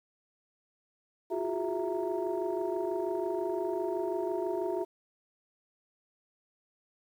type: tone cluster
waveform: sine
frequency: 339 / 364.9 / 411.3 / 663 / 927 Hz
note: E4 / F#4 / G#4 / E5 / A#5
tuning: +49 / -24 / -17 / +10 / -10 cents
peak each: -38 / -32 / -36 / -36 / -40 dBFS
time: 1.3-4.85 s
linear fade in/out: 20 ms
effects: tanh soft clip ceiling -21 dBFS + 10-bit